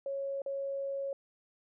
sine tone with dropouts, 551 Hz, C#5, 11 cents flat, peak -33 dBFS, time 0.06-1.13 s, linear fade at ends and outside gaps 2 ms, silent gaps 0.419-0.461 s, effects none

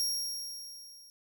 sawtooth tone with level ramp, 5588 Hz, F8, in tune, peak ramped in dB -25 to -50 dBFS, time 0-1.1 s, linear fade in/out 0 ms, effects none

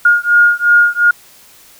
sine beating tone pair, 1424 / 1426.8 Hz, F6 / F6, +33 / +37 cents, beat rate 2.8 Hz, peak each -10 dBFS, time 0.05-1.11 s, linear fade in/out 5 ms, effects white hiss -43 dBFS RMS until 1.79 s

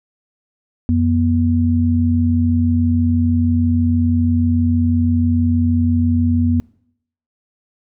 sine tone pair together, 89.4 / 242 Hz, F2 / B3, +41 / -35 cents, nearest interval octave + perfect fourth, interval 1724 cents, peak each -15 / -15 dBFS, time 0.89-6.6 s, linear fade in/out 0 ms, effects noise-tail reverb RT60 0.7 s tail -24 dB re dry

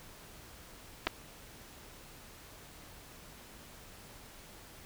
clicks, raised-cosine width 0.3 ms, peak -14 dBFS, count 2, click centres 1.069 / 1.072 s, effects pink hiss -53 dBFS RMS until 4.85 s

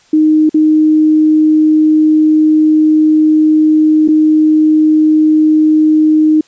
sine tone with dropouts, 309.7 Hz, D#4, 8 cents flat, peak -5 dBFS, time 0.13-6.41 s, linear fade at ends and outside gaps 5 ms, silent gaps 0.494-0.543 / 4.078-4.085 s, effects white hiss -48 dBFS RMS until 6.47 s + resampled to 16000 Hz

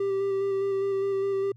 triangle tone with vibrato, 392 Hz, G4, in tune, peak -22 dBFS, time 0-1.52 s, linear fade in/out 5 ms, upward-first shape square, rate 4.9 Hz, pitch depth 13 cents each way, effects added 118 Hz sine -48 dBFS peak until 1.56 s

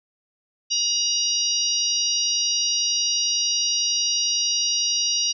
harmonic tone, 951 Hz, A#5, 34 cents sharp, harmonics 3 / 4 / 5 / 6, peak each -27 / -29 / -25 / -23 dBFS, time 0.7-5.33 s, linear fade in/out 20 ms, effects none

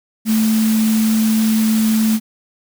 sine tone in noise, 220 Hz, A3, in tune, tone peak -12 dBFS, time 0.25-2.2 s, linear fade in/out 50 ms, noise white, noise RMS -26 dBFS, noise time 0.25-2.2 s, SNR +11 dB, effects none

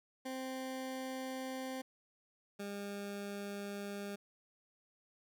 20% pulse tone pair in turn, 261.2 / 201.8 Hz, C4 / G#3, -3 / -49 cents, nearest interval major third, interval 446 cents, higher first, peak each -35 / -36 dBFS, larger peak first, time 0.25-1.82 / 2.59-4.16 s, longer neither, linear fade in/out 10 ms, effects none

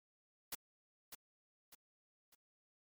white noise with echo, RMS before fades -42 dBFS, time 0.52-0.55 s, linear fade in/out 5 ms, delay 600 ms, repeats 3, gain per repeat -8 dB, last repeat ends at 2.35 s, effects MP3 96 kbps

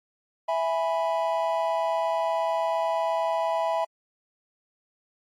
triangle chord, E major, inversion none, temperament equal, 659.3 / 830.6 / 987.8 Hz, E5 / G#5 / B5, 0 / 0 / 0 cents, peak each -24 / -28 / -27 dBFS, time 0.48-3.85 s, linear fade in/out 10 ms, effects AAC 64 kbps

